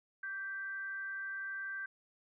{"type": "tone with frequency modulation", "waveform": "sine", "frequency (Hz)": 1568, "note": "G6", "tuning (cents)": 0, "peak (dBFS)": -38, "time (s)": [0.23, 1.86], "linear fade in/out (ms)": 5, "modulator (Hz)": 415, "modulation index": 0.27, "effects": []}